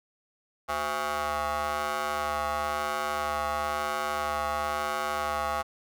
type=ring-modulated tone; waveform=20% pulse; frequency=149 Hz; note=D3; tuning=25 cents sharp; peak=-20 dBFS; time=0.68-5.63 s; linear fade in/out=20 ms; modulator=968 Hz; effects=none